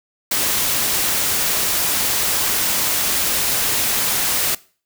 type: noise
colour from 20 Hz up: white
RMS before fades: -19 dBFS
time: 0.31-4.55 s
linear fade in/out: 5 ms
effects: noise-tail reverb RT60 0.4 s tail -21 dB re dry